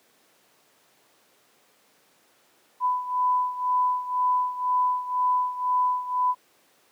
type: beating tone pair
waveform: sine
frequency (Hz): 998 / 1000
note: B5 / B5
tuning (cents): +18 / +21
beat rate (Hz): 2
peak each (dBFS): -23 / -27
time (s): 2.8-6.35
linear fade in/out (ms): 50
effects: pink hiss -61 dBFS RMS until 6.91 s + high-pass 300 Hz 12 dB/octave